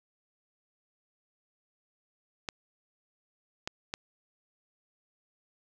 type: clicks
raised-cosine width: 0.2 ms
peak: -16 dBFS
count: 3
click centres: 2.488 / 3.675 / 3.939 s
effects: none